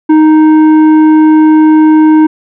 sine tone with tanh clipping, 311.1 Hz, D#4, in tune, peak -3 dBFS, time 0.09-2.27 s, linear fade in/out 10 ms, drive 9 dB, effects none

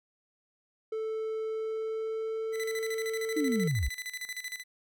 triangle tone with pitch glide, 440 to 445.4 Hz, A4 to A4, 0 to +21 cents, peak -29 dBFS, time 0.92-3.68 s, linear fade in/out 5 ms, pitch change +21 cents, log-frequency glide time 1.45-2.78 s
sawtooth tone with tremolo, 2000 Hz, B6, 21 cents sharp, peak -31 dBFS, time 2.52-4.64 s, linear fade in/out 50 ms, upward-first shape square, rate 13 Hz, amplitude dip 75%
sine linear sweep, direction down, 320 to 50.7 Hz, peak -26 dBFS, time 3.36-3.89 s, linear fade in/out 10 ms
effects none

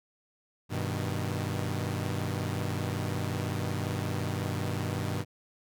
sawtooth chord, G augmented, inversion none, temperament equal, 98 / 123.47 / 155.56 Hz, G2 / B2 / D#3, 0 / 0 / 0 cents, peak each -29 / -31 / -32 dBFS, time 0.69-5.25 s, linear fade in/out 50 ms, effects none

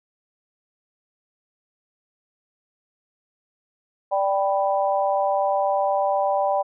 sine chord, G major, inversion second, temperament equal, 587.3 / 784 / 987.8 Hz, D5 / G5 / B5, 0 / 0 / 0 cents, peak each -22 / -22 / -27 dBFS, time 4.11-6.63 s, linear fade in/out 20 ms, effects none

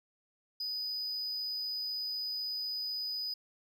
triangle tone, 4978 Hz, D#8, in tune, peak -33 dBFS, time 0.6-3.34 s, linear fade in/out 5 ms, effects none

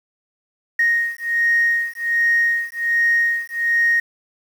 sine beating tone pair, 1864.7 / 1866 Hz, A#6 / A#6, 0 / +1 cents, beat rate 1.3 Hz, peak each -18 dBFS, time 0.79-4 s, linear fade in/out 5 ms, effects tanh soft clip ceiling -9 dBFS + 7-bit

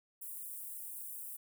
white high-pass noise, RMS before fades -45 dBFS, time 0.21-1.37 s, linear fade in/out 10 ms, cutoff 8600 Hz, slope 48 dB/octave, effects none

